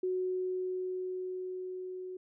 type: tone with level ramp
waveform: sine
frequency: 369 Hz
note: F#4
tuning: 5 cents flat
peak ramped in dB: -29 to -39 dBFS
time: 0.03-2.17 s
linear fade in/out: 5 ms
effects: none